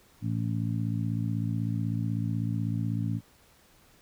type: harmonic tone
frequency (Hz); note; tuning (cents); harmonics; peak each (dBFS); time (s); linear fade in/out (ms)
56.1; A1; +34; 2 / 3 / 4 / 5; -29 / -33 / -35 / -37; 0.21-3.21; 50
effects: pink hiss -60 dBFS RMS until 4.01 s